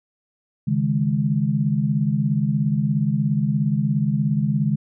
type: chord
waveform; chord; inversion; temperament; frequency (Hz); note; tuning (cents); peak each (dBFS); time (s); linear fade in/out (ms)
sine; C# suspended second; none; equal; 138.59 / 155.56 / 207.7; C#3 / D#3 / G#3; 0 / 0 / 0; -22; 0.67-4.76; 10
effects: none